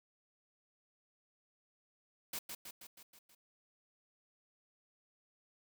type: noise with echo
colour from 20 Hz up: white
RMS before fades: -41 dBFS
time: 2.33-2.39 s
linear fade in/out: 5 ms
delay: 160 ms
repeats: 6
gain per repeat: -4 dB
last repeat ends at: 3.35 s
effects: none